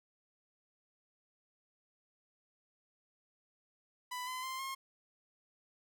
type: tone with pitch steps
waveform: sawtooth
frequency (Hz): 995 / 1020 / 1045.7 / 1072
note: B5 / C6 / C6 / C6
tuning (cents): +13 / -44 / -1 / +42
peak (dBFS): -35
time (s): 4.11-4.75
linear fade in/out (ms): 10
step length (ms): 160
effects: none